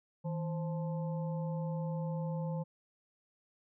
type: harmonic tone with a mistuned harmonic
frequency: 174.61 Hz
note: F3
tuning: in tune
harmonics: 1 / 3 / 5 / 6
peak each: -34 / -42 / -47 / -58 dBFS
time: 0.24-2.64 s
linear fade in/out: 20 ms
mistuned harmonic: 1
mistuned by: -140 cents
effects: none